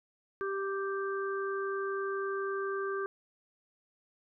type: harmonic tone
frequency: 392 Hz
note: G4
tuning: in tune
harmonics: 1 / 3 / 4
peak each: -33 / -38 / -40 dBFS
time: 0.41-3.06 s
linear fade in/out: 0 ms
effects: none